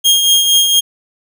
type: tone with tremolo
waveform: sawtooth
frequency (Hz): 3238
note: G#7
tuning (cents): -45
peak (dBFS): -3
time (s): 0.04-0.81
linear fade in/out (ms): 20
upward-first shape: triangle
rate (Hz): 4.3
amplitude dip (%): 50
effects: none